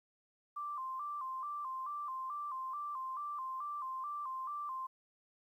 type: tone with vibrato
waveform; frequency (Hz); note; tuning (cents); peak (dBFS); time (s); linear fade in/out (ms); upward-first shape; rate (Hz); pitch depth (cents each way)
sine; 1108.7; C#6; 0; -38; 0.56-4.87; 10; square; 2.3; 100
effects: 12-bit